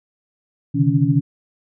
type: tone cluster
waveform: sine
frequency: 130.2 / 144 / 157.7 / 280.8 Hz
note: C3 / D3 / D#3 / C#4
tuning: -8 / -34 / +24 / +22 cents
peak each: -19 dBFS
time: 0.74-1.21 s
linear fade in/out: 20 ms
effects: none